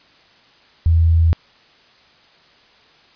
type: tone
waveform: sine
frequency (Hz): 82.41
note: E2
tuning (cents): 0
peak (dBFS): -10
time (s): 0.86-1.33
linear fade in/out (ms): 0
effects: white hiss -51 dBFS RMS until 3.15 s + resampled to 11025 Hz